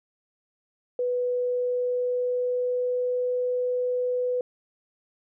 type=tone with pitch glide; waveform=sine; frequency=493.9 to 497.3 Hz; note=B4 to B4; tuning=0 to +12 cents; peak=-23 dBFS; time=0.99-4.41 s; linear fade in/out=2 ms; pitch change=+12 cents; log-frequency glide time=1.31-3.31 s; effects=none